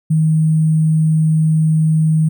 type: tone with sample-and-hold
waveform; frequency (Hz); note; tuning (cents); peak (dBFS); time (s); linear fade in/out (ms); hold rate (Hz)
sine; 157.9; D#3; +26; -10; 0.1-2.29; 10; 8820
effects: none